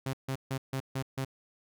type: tone bursts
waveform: sawtooth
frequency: 133.4 Hz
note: C3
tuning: 34 cents sharp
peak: -27 dBFS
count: 6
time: 0.06-1.248 s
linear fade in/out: 5 ms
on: 73 ms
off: 150 ms
effects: none